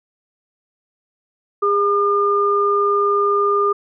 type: tone pair together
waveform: sine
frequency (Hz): 406.9 / 1208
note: G#4 / D6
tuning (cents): -35 / +48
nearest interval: octave + perfect fifth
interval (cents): 1883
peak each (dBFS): -17 / -16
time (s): 1.62-3.73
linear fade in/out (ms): 10
effects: none